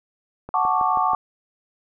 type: click train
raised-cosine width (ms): 1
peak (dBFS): -20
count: 5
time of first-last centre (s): 0.49-1.134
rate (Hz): 6.21
type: chord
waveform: sine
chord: D major seventh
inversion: first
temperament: equal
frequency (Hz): 740 / 880 / 1108.7 / 1174.7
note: F#5 / A5 / C#6 / D6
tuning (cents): 0 / 0 / 0 / 0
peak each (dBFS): -23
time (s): 0.54-1.15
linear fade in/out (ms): 2
effects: none